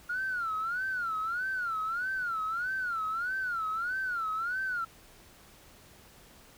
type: tone with vibrato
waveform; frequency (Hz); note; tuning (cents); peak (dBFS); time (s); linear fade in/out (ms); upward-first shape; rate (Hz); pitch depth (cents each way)
sine; 1407; F6; +12; -29; 0.09-4.85; 10; sine; 1.6; 170
effects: tanh soft clip ceiling -25 dBFS + pink hiss -56 dBFS RMS until 6.57 s